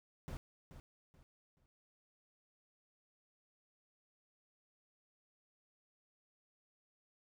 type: noise with echo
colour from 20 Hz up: brown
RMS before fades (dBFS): -44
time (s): 0.28-0.37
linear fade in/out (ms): 0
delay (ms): 430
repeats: 3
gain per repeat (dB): -10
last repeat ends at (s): 1.66
effects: none